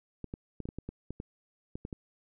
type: clicks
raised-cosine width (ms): 3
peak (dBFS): -25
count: 12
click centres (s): 0.243 / 0.339 / 0.603 / 0.655 / 0.689 / 0.786 / 0.89 / 1.106 / 1.201 / 1.755 / 1.851 / 1.928
effects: none